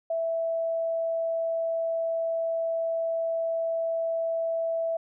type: tone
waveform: sine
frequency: 659.3 Hz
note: E5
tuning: in tune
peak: -25 dBFS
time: 0.1-4.97 s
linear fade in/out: 5 ms
effects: none